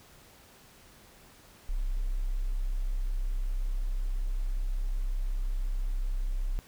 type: tone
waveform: sine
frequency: 32.7 Hz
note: C1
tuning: in tune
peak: -27 dBFS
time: 1.69-6.59 s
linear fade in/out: 0 ms
effects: pink hiss -56 dBFS RMS until 6.67 s